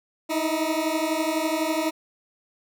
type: beating tone pair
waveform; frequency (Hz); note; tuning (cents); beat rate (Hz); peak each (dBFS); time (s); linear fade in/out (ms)
20% pulse; 311.1 / 323.1; D#4 / E4; 0 / -35; 12; -21; 0.29-1.91; 20
effects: none